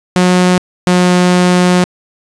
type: tone pair in turn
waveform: sawtooth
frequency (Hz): 181.1 / 179.75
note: F#3 / F#3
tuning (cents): -37 / -50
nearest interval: unison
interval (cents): 13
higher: first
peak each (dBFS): -3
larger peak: neither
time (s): 0.16-0.58 / 0.87-1.84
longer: second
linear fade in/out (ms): 0
effects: resampled to 22050 Hz + 7-bit